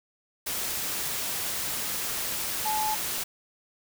sine tone in noise, 861 Hz, A5, 38 cents flat, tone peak -26 dBFS, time 2.65-2.95 s, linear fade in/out 10 ms, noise white, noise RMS -31 dBFS, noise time 0.46-3.24 s, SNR +2 dB, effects none

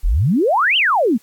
sine exponential two-way sweep, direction up then down, 32.7 to 3200 to 200.6 Hz, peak -12 dBFS, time 0.03-1.18 s, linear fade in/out 20 ms, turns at 0.77 s, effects white hiss -53 dBFS RMS until 1.22 s + AAC 64 kbps

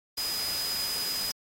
sine tone in noise, 4978 Hz, D#8, in tune, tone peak -30 dBFS, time 0.17-1.32 s, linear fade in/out 10 ms, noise white, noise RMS -35 dBFS, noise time 0.17-1.32 s, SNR +2 dB, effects AAC 48 kbps

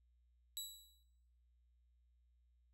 20% pulse tone with exponential decay, 3914 Hz, B7, 16 cents flat, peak -35 dBFS, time 0.57-1.03 s, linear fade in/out 0 ms, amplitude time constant 100 ms, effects noise-tail reverb RT60 0.8 s tail -17 dB re dry + added 60 Hz sine -70 dBFS peak until 2.73 s

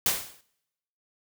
white noise with exponential decay, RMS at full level -21 dBFS, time 0.06-0.41 s, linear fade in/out 2 ms, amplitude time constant 76 ms, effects noise-tail reverb RT60 0.9 s tail -25 dB re dry

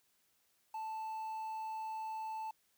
triangle tone with quantisation, 880 Hz, A5, in tune, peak -37 dBFS, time 0.74-2.51 s, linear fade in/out 5 ms, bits 10, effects white hiss -75 dBFS RMS until 2.77 s

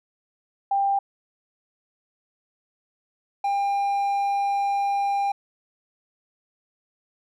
sine / triangle tone pair in turn, 793 / 799.9 Hz, G5 / G5, +20 / +35 cents, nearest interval unison, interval 15 cents, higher second, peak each -19 / -19 dBFS, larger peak neither, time 0.71-0.99 / 3.44-5.32 s, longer second, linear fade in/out 5 ms, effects none

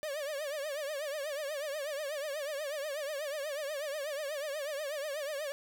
45% pulse tone with vibrato, 584 Hz, D5, 10 cents flat, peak -35 dBFS, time 0.03-5.52 s, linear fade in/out 0 ms, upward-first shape triangle, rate 8.2 Hz, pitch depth 150 cents each way, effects none

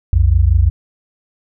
sine tone pair together, 61.74 / 87.37 Hz, B1 / F2, 0 / +1 cents, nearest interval tritone, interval 601 cents, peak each -11 dBFS, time 0.13-0.7 s, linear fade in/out 0 ms, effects none

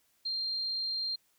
sine tone, 4186 Hz, C8, in tune, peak -31 dBFS, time 0.25-1.16 s, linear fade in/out 10 ms, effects white hiss -71 dBFS RMS until 1.38 s

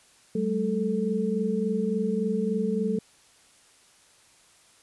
sine tone cluster, 190.8 / 214.3 / 439.6 Hz, G3 / A3 / A4, -47 / -45 / -2 cents, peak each -28 dBFS, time 0.35-2.99 s, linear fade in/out 5 ms, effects white hiss -58 dBFS RMS until 4.82 s + resampled to 24000 Hz

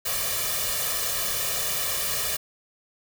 white noise with comb filter, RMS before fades -27 dBFS, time 0.05-2.37 s, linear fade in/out 10 ms, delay 1.7 ms, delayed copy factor +0.95, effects none

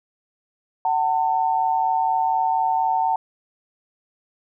sine tone pair together, 754 / 898.1 Hz, F#5 / A5, +32 / +35 cents, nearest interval minor third, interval 303 cents, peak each -21 / -20 dBFS, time 0.85-3.16 s, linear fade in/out 2 ms, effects none

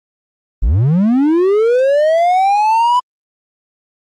triangle linear sweep, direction up, 38.89 to 1000 Hz, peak -7 dBFS, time 0.62-3 s, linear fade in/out 10 ms, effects Opus 32 kbps

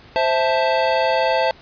square chord, A minor, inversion first, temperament equal, 523.3 / 659.3 / 880 Hz, C5 / E5 / A5, 0 / 0 / 0 cents, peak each -21 dBFS, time 0.16-1.51 s, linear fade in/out 0 ms, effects pink hiss -46 dBFS RMS until 1.61 s + resampled to 11025 Hz

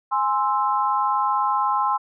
sine chord, Ab augmented, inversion none, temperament equal, 830.6 / 1046.5 / 1318.5 Hz, Ab5 / C6 / E6, 0 / 0 / 0 cents, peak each -23 / -21 / -26 dBFS, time 0.11-1.98 s, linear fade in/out 20 ms, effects none

